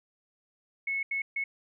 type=tone bursts at uneven times; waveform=sine; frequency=2195 Hz; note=C#7; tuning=18 cents flat; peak=-28 dBFS; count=3; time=0.87-1.03 / 1.11-1.22 / 1.36-1.44 s; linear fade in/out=5 ms; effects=none

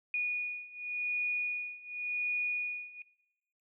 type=beating tone pair; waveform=sine; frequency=2456 / 2456.9 Hz; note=D#7 / D#7; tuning=-23 / -22 cents; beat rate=0.9 Hz; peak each=-36 / -34 dBFS; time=0.14-3.02 s; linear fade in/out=2 ms; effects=noise-tail reverb RT60 1.0 s tail -21 dB re dry

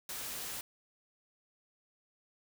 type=noise; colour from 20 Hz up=white; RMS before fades=-41 dBFS; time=0.09-0.61 s; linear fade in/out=2 ms; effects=none

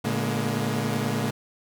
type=tone cluster; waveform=sawtooth; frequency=113.9 / 144.2 / 209.9 / 238.1 Hz; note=A#2 / D3 / G#3 / A#3; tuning=-40 / -31 / +19 / +37 cents; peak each=-26 dBFS; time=0.04-1.31 s; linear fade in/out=10 ms; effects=none

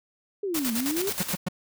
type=exponential two-way sweep; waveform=sine; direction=down then up; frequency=420 to 220 to 420 Hz; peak=-26 dBFS; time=0.43-1.1 s; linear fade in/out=5 ms; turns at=0.73 s
type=noise with tremolo; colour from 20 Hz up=white; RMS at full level=-29 dBFS; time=0.54-1.37 s; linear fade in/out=10 ms; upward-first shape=square; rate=9.4 Hz; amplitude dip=65%
type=tone bursts; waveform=45% pulse; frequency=182.4 Hz; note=F#3; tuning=24 cents flat; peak=-24 dBFS; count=3; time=1.2-1.486 s; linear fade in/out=5 ms; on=22 ms; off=110 ms
effects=none

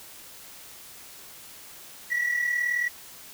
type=tone pair together; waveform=sine; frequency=1907 / 1945.9 Hz; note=A#6 / B6; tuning=+39 / -26 cents; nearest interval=unison; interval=35 cents; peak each=-28 / -23 dBFS; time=2.1-2.89 s; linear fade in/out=20 ms; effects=tanh soft clip ceiling -20 dBFS + white hiss -46 dBFS RMS until 3.33 s

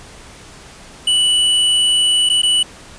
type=tone with dropouts; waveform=square; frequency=2960 Hz; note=F#7; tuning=in tune; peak=-12 dBFS; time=1.07-2.63 s; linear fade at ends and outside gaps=5 ms; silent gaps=2.291-2.298 / 2.419-2.431 s; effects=pink hiss -39 dBFS RMS until 2.98 s + resampled to 22050 Hz

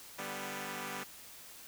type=chord; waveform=5% pulse; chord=G major; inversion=second; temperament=equal; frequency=146.83 / 196 / 246.9 Hz; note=D3 / G3 / B3; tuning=0 / 0 / 0 cents; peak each=-36 / -31 / -31 dBFS; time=0.18-1.04 s; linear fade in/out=10 ms; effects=white hiss -52 dBFS RMS until 1.67 s

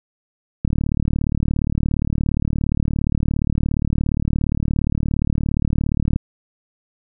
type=click train; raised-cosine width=5 ms; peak=-7 dBFS; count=206; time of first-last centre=0.65-6.161 s; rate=37.2 Hz; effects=none

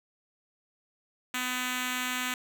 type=tone with notch filter; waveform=5% pulse; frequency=251.6 Hz; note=B3; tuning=32 cents sharp; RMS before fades=-32 dBFS; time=1.34-2.34 s; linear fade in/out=2 ms; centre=560 Hz; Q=0.62; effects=none

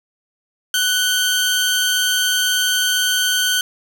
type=tone pair together; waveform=sawtooth; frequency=1490 / 3157 Hz; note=F#6 / G7; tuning=+12 / +12 cents; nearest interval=octave + minor second; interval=1300 cents; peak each=-15 dBFS; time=0.74-3.61 s; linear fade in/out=2 ms; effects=none

